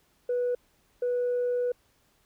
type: tone bursts at uneven times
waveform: sine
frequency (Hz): 490.5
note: B4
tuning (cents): -12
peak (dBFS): -23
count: 2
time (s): 0.29-0.55 / 1.02-1.72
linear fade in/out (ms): 5
effects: tanh soft clip ceiling -22 dBFS + pink hiss -67 dBFS RMS until 2.25 s